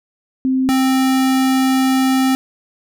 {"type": "tone pair in turn", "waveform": ["sine", "square"], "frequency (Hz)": [261.3, 262.8], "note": ["C4", "C4"], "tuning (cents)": [-2, 8], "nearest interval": "unison", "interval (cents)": 10, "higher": "second", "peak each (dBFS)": -13, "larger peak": "neither", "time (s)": [[0.45, 0.69], [0.69, 2.35]], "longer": "second", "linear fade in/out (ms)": 0, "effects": []}